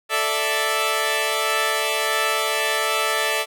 10% pulse chord, A suspended fourth, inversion none, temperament equal, 440 / 587.3 / 659.3 Hz, A4 / D5 / E5, 0 / 0 / 0 cents, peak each -16 dBFS, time 0.09-3.46 s, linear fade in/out 50 ms, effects none

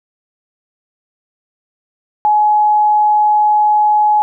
sine tone, 844 Hz, G#5, 28 cents sharp, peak -8 dBFS, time 2.25-4.22 s, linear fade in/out 0 ms, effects none

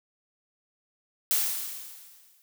blue noise with exponential decay, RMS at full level -23 dBFS, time 1.31-2.42 s, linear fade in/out 0 ms, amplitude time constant 240 ms, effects none

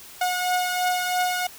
sawtooth beating tone pair, 725 / 728 Hz, F#5 / F#5, -35 / -28 cents, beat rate 3 Hz, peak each -19 / -25 dBFS, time 0.21-1.47 s, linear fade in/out 5 ms, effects white hiss -44 dBFS RMS until 1.58 s

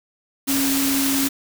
sine tone in noise, 273.5 Hz, C#4, 23 cents flat, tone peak -20 dBFS, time 0.47-1.29 s, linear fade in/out 20 ms, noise white, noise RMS -23 dBFS, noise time 0.47-1.29 s, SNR 0 dB, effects none

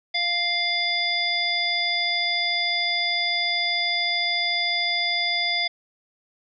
harmonic tone, 698.5 Hz, F5, in tune, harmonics 1 / 3 / 5 / 7, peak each -31 / -25 / -26 / -27 dBFS, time 0.14-5.68 s, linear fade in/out 10 ms, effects none

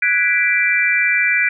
sine chord, G# half-diminished seventh, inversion third, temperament equal, 1480 / 1661.2 / 1975.5 / 2349 Hz, F#6 / G#6 / B6 / D7, 0 / 0 / 0 / 0 cents, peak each -21 / -22 / -18 / -16 dBFS, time 0.02-1.49 s, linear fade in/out 5 ms, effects none

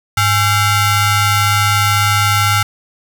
sawtooth ring-modulated tone, 726 Hz, F#5, 33 cents flat, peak -4 dBFS, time 0.17-2.63 s, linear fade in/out 5 ms, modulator 623 Hz, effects none

